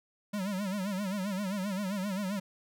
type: tone with vibrato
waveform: square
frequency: 196 Hz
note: G3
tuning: in tune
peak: -32 dBFS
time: 0.33-2.4 s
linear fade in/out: 10 ms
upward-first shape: sine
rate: 7.6 Hz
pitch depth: 120 cents each way
effects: none